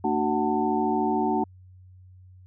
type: tone cluster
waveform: sine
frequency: 225.8 / 299.6 / 373 / 747 / 890 Hz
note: A3 / D4 / F#4 / F#5 / A5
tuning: +45 / +35 / +14 / +16 / +20 cents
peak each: -28 dBFS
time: 0.04-1.44 s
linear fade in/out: 5 ms
effects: added 92 Hz sine -47 dBFS peak until 2.46 s